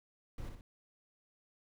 brown noise with echo, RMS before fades -42 dBFS, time 0.38-0.49 s, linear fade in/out 2 ms, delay 60 ms, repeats 2, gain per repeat -5 dB, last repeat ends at 0.61 s, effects none

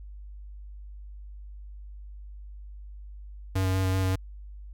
square tone with vibrato, 94.2 Hz, F#2, 32 cents sharp, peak -24 dBFS, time 3.55-4.16 s, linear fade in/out 10 ms, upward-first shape square, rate 5.2 Hz, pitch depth 12 cents each way, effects added 50 Hz sine -40 dBFS peak until 4.73 s

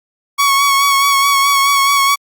sawtooth tone with vibrato, 1114 Hz, C#6, 8 cents sharp, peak -6 dBFS, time 0.38-2.16 s, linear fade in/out 20 ms, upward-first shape sine, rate 4.7 Hz, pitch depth 27 cents each way, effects Opus 48 kbps

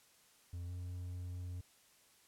triangle tone with pitch glide, 87.31 to 89.56 Hz, F2 to F2, 0 to +44 cents, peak -39 dBFS, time 0.53-1.61 s, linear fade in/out 5 ms, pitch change +44 cents, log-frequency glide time 0.66-0.72 s, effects white hiss -67 dBFS RMS until 2.27 s + low-pass 12000 Hz 12 dB/octave

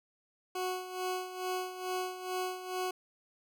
20% pulse tone with tremolo, 368.2 Hz, F#4, 8 cents flat, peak -27 dBFS, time 0.55-2.91 s, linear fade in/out 5 ms, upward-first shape sine, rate 2.3 Hz, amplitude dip 70%, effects none

